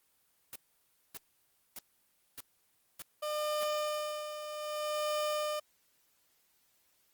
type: noise bursts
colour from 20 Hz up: white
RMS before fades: -43 dBFS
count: 6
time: 0.53-3.636 s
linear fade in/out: 0 ms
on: 26 ms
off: 590 ms
type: tone with tremolo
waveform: 30% pulse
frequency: 603 Hz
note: D5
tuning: 46 cents sharp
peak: -28 dBFS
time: 3.22-5.6 s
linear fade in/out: 10 ms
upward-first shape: sine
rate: 0.63 Hz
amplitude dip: 65%
effects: white hiss -72 dBFS RMS until 7.13 s + Opus 24 kbps